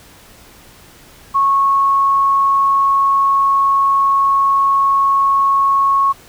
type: tone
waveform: sine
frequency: 1100 Hz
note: C#6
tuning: 14 cents flat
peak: -10 dBFS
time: 1.34-6.13 s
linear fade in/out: 20 ms
effects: pink hiss -43 dBFS RMS until 6.28 s